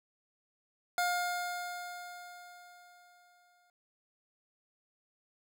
25% pulse tone with exponential decay, 710 Hz, F5, 28 cents sharp, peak -24 dBFS, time 0.98-3.7 s, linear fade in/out 1 ms, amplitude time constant 590 ms, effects none

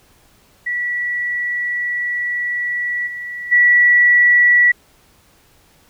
sine tone with level steps, 1946 Hz, B6, 26 cents flat, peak -18 / -25 / -8 dBFS, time 0.66-4.72 s, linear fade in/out 10 ms, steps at 3.06 / 3.51 s, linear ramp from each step 20 ms, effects pink hiss -53 dBFS RMS until 5.89 s

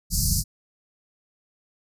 pink band-stop noise, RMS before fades -22 dBFS, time 0.1-0.44 s, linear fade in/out 50 ms, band 200 to 4500 Hz, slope 96 dB/octave, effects resampled to 32000 Hz

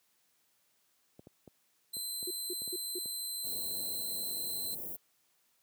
clicks, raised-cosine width 2 ms, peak -37 dBFS, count 8, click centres 1.194 / 1.271 / 1.477 / 1.968 / 2.228 / 2.619 / 2.677 / 3.058 s
15% pulse tone, 4073 Hz, C8, 47 cents flat, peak -30 dBFS, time 1.93-4.75 s, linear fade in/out 10 ms
sine tone bursts, 360 Hz, F#4, 47 cents flat, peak -37 dBFS, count 4, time 2.27-2.988 s, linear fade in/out 5 ms, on 37 ms, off 190 ms
white band-stop noise, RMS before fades -41 dBFS, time 3.43-4.97 s, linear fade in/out 20 ms, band 600 to 12000 Hz, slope 24 dB/octave
effects white hiss -73 dBFS RMS until 5.62 s + high-pass 100 Hz 12 dB/octave

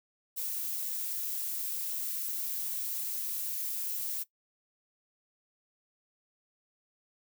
violet noise, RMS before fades -35 dBFS, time 0.36-4.24 s, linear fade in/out 20 ms, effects noise-tail reverb RT60 0.1 s tail -18 dB re dry

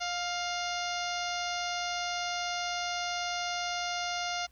harmonic tone with a mistuned harmonic, 706 Hz, F5, 19 cents sharp, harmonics 1 / 2 / 3 / 4 / 5 / 6 / 7 / 8 / 9, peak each -35 / -38 / -40 / -41 / -42 / -43 / -43 / -44 / -45 dBFS, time 0-4.47 s, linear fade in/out 20 ms, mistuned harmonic 2, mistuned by -21 cents, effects added 60 Hz sine -60 dBFS peak until 4.51 s + pink hiss -67 dBFS RMS until 4.51 s

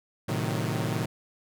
sawtooth chord, A diminished seventh, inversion none, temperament equal with one note detuned, 111.73 / 130.81 / 155.56 / 185 Hz, A2 / C3 / Eb3 / Gb3, +27 / 0 / 0 / 0 cents, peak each -27 / -29 / -28 / -31 dBFS, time 0.28-1.06 s, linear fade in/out 10 ms, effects none

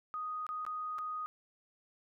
sine tone with dropouts, 1244.5 Hz, D#6, in tune, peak -36 dBFS, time 0.14-1.26 s, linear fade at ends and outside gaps 0 ms, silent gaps 0.466-0.49 / 0.651-0.665 / 0.984-0.988 s, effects none

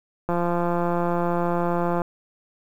click train, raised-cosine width 1 ms, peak -11 dBFS, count 300, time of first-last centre 0.29-2.018 s, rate 173 Hz, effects 8-bit

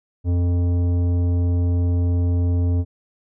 sine tone with tanh clipping, 87.7 Hz, F2, 8 cents sharp, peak -18 dBFS, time 0.24-2.85 s, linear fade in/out 50 ms, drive 12 dB, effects none

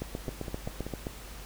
two click trains, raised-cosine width 2 ms, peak -23 / -20 dBFS, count 4 / 9, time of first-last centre 0.29-0.866 / 0.02-1.068 s, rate 5.21 / 7.63 Hz, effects added 50 Hz sine -44 dBFS peak until 1.45 s + pink hiss -47 dBFS RMS until 1.45 s

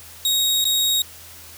sawtooth tone with dropouts, 3772 Hz, A#7, 20 cents sharp, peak -14 dBFS, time 0.25-1.02 s, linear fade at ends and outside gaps 2 ms, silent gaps 0.643-0.652 s, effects added 83 Hz sine -49 dBFS peak until 1.57 s + white hiss -42 dBFS RMS until 1.57 s

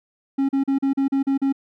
triangle tone bursts, 272.8 Hz, C#4, 28 cents flat, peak -15 dBFS, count 8, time 0.38-1.526 s, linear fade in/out 10 ms, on 110 ms, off 38 ms, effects none

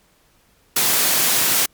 white high-pass noise, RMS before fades -17 dBFS, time 0.76-1.66 s, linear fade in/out 5 ms, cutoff 110 Hz, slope 48 dB/octave, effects pink hiss -58 dBFS RMS until 1.73 s + MP3 96 kbps

